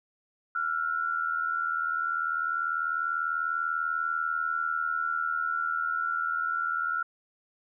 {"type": "tone pair together", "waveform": "sine", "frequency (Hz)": [1349, 1429.2], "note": ["E6", "F6"], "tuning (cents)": [40, 40], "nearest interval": "minor second", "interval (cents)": 100, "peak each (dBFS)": [-29, -30], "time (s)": [0.55, 7.03], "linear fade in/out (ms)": 5, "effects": []}